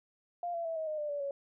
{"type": "tone with pitch steps", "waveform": "sine", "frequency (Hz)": [698.5, 676.7, 655.5, 635, 615.1, 595.9, 577.3, 559.2], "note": ["F5", "E5", "E5", "D#5", "D#5", "D5", "D5", "C#5"], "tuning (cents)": [0, 45, -10, 35, -20, 25, -30, 15], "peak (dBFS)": -33, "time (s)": [0.43, 1.31], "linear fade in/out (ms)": 2, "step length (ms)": 110, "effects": []}